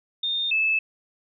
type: tone pair in turn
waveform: sine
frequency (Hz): 3645 / 2615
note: A#7 / E7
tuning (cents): -40 / -15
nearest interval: tritone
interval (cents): 575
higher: first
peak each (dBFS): -23 / -19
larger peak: second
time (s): 0.23-0.51 / 0.51-0.79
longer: neither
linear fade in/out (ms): 5
effects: none